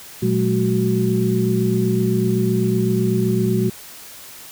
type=tone cluster; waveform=sine; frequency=119.7 / 185.3 / 213.2 / 371.2 Hz; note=A#2 / F#3 / G#3 / F#4; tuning=+46 / +3 / +46 / +6 cents; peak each=-21 dBFS; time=0.22-3.7 s; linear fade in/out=10 ms; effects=white hiss -39 dBFS RMS until 4.51 s